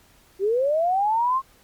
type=linear sweep; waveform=sine; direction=up; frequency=370 to 1084 Hz; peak=-18 dBFS; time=0.39-1.42 s; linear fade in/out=50 ms; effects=pink hiss -56 dBFS RMS until 1.63 s + MP3 96 kbps